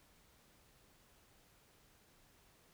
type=silence; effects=pink hiss -68 dBFS RMS until 2.73 s